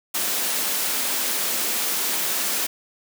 white high-pass noise, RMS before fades -24 dBFS, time 0.14-2.67 s, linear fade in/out 10 ms, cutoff 180 Hz, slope 48 dB/octave, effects none

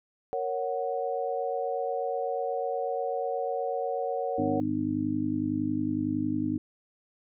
sine chord, F# major, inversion first, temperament equal, 466.2 / 554.4 / 740 Hz, A#4 / C#5 / F#5, 0 / 0 / 0 cents, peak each -32 dBFS, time 0.33-4.6 s, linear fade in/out 0 ms
harmonic tone, 50.9 Hz, G#1, 34 cents flat, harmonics 2 / 3 / 4 / 5 / 6, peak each -37 / -40 / -40 / -30 / -29 dBFS, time 4.38-6.58 s, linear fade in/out 5 ms
effects none

